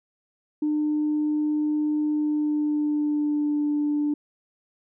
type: tone with pitch glide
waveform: sine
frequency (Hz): 301.4 to 295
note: D4 to D4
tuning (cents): +45 to +8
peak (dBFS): -20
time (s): 0.62-4.14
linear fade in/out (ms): 5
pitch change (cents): -37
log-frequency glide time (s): 2.05-3.65
effects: tanh soft clip ceiling -17 dBFS